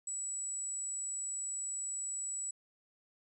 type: tone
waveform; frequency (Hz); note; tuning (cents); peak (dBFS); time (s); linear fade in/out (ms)
sine; 7860; B8; -9; -36; 0.07-2.51; 5
effects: none